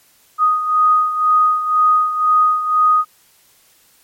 sine beating tone pair, 1244.5 / 1246.5 Hz, D#6 / D#6, 0 / +3 cents, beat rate 2 Hz, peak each -12 / -18 dBFS, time 0.38-3.05 s, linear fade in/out 50 ms, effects white hiss -53 dBFS RMS until 4.03 s + MP3 64 kbps

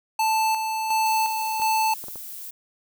square tone with tremolo, 880 Hz, A5, in tune, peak -20 dBFS, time 0.19-1.94 s, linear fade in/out 5 ms, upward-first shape square, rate 1.4 Hz, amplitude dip 45%
violet noise, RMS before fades -37 dBFS, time 1.05-2.51 s, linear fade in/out 10 ms
clicks, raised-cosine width 1 ms, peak -27 dBFS, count 4, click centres 1.598 / 2.04 / 2.084 / 2.158 s
effects none

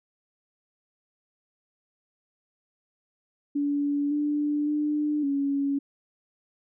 sine tone with pitch steps, 287.1 / 294.6 / 298.3 / 279.7 Hz, D4 / D4 / D4 / C#4, -39 / +6 / +27 / +16 cents, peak -23 dBFS, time 3.55-5.79 s, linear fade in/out 10 ms, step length 560 ms, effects none

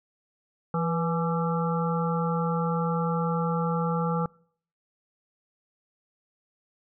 harmonic tone with a mistuned harmonic, 168.1 Hz, E3, 34 cents sharp, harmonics 1 / 3 / 5 / 7 / 8, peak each -26 / -31 / -33 / -34 / -35 dBFS, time 0.74-4.26 s, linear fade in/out 2 ms, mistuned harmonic 3, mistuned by -49 cents, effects noise-tail reverb RT60 0.6 s tail -26 dB re dry

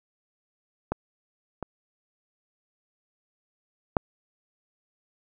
clicks, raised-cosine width 1 ms, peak -12 / -18 / -6 dBFS, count 3, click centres 0.92 / 1.627 / 3.968 s, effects none

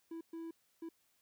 triangle tone bursts at uneven times, 329.6 Hz, E4, in tune, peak -40 dBFS, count 3, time 0.11-0.21 / 0.33-0.51 / 0.82-0.89 s, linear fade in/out 5 ms, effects white hiss -75 dBFS RMS until 1.21 s

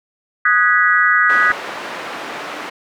sine chord, G# minor seventh, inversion second, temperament equal with one note detuned, 1244.5 / 1480 / 1661.2 / 1949.5 Hz, D#6 / F#6 / G#6 / B6, 0 / 0 / 0 / -23 cents, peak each -16 dBFS, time 0.45-1.52 s, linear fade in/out 5 ms
white band-pass noise, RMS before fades -28 dBFS, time 1.29-2.7 s, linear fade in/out 10 ms, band 300 to 1700 Hz, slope 12 dB/octave
click, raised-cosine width 2 ms, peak -21 dBFS, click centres 1.504 s
effects none

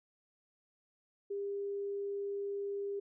sine tone, 401.1 Hz, G4, 40 cents sharp, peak -35 dBFS, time 1.3-3 s, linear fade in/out 10 ms, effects none

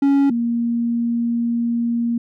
triangle / sine tone pair in turn, 278.5 / 234.9 Hz, C#4 / A#3, +8 / +13 cents, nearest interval minor third, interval 295 cents, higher first, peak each -10 / -17 dBFS, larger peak first, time 0.02-0.3 / 0.3-2.18 s, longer second, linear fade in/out 5 ms, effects none

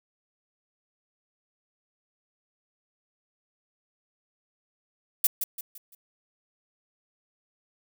violet noise with echo, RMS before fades -20 dBFS, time 5.24-5.27 s, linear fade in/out 5 ms, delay 170 ms, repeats 4, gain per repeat -8 dB, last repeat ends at 5.95 s, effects none

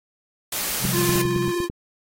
white noise, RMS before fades -26 dBFS, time 0.52-1.22 s, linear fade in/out 5 ms
sine chord, C suspended fourth, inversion none, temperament equal, 130.81 / 174.61 / 196 Hz, C3 / F3 / G3, 0 / 0 / 0 cents, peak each -26 / -30 / -29 dBFS, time 0.8-1.53 s, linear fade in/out 50 ms
clicks, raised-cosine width 3 ms, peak -16 dBFS, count 8, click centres 0.852 / 1.093 / 1.158 / 1.253 / 1.362 / 1.48 / 1.603 / 1.699 s
square tone with vibrato, 349.2 Hz, F4, in tune, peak -23 dBFS, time 0.92-1.69 s, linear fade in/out 50 ms, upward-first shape sine, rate 16 Hz, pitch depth 20 cents each way
effects AAC 48 kbps

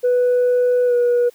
sine tone with pitch glide, 493.9 to 484 Hz, B4 to B4, 0 to -35 cents, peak -11 dBFS, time 0.03-1.3 s, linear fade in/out 20 ms, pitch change -35 cents, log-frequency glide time 0.86-0.94 s, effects tanh soft clip ceiling -11 dBFS + white hiss -53 dBFS RMS until 1.34 s

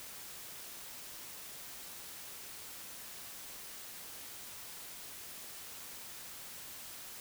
silence, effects white hiss -48 dBFS RMS until 7.2 s

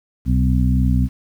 harmonic tone with a mistuned harmonic, 63.4 Hz, B1, 46 cents sharp, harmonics 1 / 2 / 3 / 4, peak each -16 / -19 / -21 / -22 dBFS, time 0.25-1.09 s, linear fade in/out 50 ms, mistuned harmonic 1, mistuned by +80 cents, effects 8-bit

